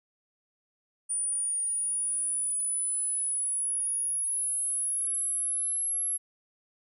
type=linear sweep; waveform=sine; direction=up; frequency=9380 to 11180 Hz; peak=-27 dBFS; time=1.09-6.18 s; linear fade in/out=20 ms; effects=none